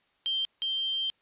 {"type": "tone pair in turn", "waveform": "sine", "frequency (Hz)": [3147, 3147], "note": ["G7", "G7"], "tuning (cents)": [6, 6], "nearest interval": "unison", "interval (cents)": 0, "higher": "neither", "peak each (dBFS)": [-26, -27], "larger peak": "first", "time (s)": [[0.26, 0.45], [0.62, 1.1]], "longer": "second", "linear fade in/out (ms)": 0, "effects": ["white hiss -69 dBFS RMS until 1.21 s", "resampled to 8000 Hz"]}